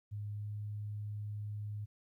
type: tone with pitch glide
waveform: sine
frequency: 103.83 to 104.55 Hz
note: G#2 to G#2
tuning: 0 to +12 cents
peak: -38 dBFS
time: 0.11-1.86 s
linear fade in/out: 20 ms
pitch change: +12 cents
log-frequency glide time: 0.34-0.48 s
effects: 13-bit